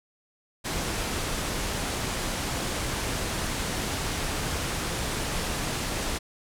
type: low-pass noise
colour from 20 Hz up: pink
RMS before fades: -30 dBFS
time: 0.64-6.19 s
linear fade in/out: 20 ms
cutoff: 11000 Hz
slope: 24 dB/octave
effects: none